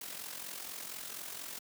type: noise with amplitude modulation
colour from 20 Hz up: white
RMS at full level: -41 dBFS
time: 0.01-1.59 s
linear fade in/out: 5 ms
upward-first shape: sine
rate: 44.2 Hz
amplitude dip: 60%
effects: high-pass 150 Hz 12 dB/octave